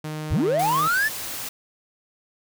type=tone with pitch glide; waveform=sawtooth; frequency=154 to 156.51 Hz; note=D#3 to D#3; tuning=-17 to +11 cents; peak=-25 dBFS; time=0.04-0.88 s; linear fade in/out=5 ms; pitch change=+28 cents; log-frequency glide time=0.56-0.69 s
type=linear sweep; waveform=triangle; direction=up; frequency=34.65 to 1801 Hz; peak=-17 dBFS; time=0.3-1.09 s; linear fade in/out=20 ms
type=noise; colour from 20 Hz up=white; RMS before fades=-32 dBFS; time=0.59-1.49 s; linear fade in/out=5 ms
effects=none